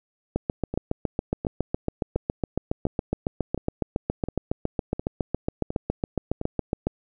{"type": "two click trains", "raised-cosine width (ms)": 2, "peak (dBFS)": [-16, -10], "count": [9, 48], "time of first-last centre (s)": [[0.74, 6.414], [0.36, 6.87]], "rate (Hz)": [1.41, 7.22], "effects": []}